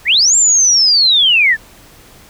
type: linear two-way sweep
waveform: sine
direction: up then down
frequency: 1687 to 7459 to 1687 Hz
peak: -7 dBFS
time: 0.05-1.57 s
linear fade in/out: 50 ms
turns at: 0.36 s
effects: pink hiss -42 dBFS RMS until 2.29 s